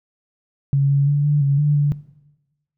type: tone with pitch steps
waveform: sine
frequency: 139.1 / 140.4 / 144.1 / 146.9 / 139.9 / 147.3 / 145 Hz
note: C#3 / C#3 / D3 / D3 / C#3 / D3 / D3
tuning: +6 / +22 / -33 / +1 / +16 / +6 / -22 cents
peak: -13 dBFS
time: 0.73-1.92 s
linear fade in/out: 0 ms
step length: 170 ms
effects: noise-tail reverb RT60 1.0 s tail -18 dB re dry